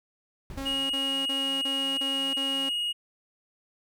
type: noise with exponential decay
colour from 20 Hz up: brown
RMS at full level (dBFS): -35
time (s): 0.5-1.33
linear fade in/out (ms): 1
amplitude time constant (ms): 180
type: tone bursts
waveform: sawtooth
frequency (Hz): 271.8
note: C#4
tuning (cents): -34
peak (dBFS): -29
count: 6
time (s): 0.57-2.695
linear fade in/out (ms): 10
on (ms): 330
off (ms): 29
type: tone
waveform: triangle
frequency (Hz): 2877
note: F#7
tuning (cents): -49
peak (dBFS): -25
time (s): 0.65-2.93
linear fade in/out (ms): 20
effects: none